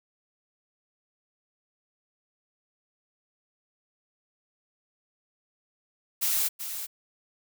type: noise with echo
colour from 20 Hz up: blue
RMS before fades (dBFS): -26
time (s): 6.21-6.49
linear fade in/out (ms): 20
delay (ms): 380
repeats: 1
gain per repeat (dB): -9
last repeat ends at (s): 6.87
effects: none